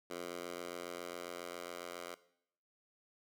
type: tone with high-pass filter sweep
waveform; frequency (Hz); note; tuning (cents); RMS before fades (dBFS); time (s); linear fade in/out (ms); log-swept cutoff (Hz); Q
10% pulse; 87.31; F2; 0; -45; 0.1-2.15; 5; 380 to 600; 1
effects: noise-tail reverb RT60 0.7 s tail -18 dB re dry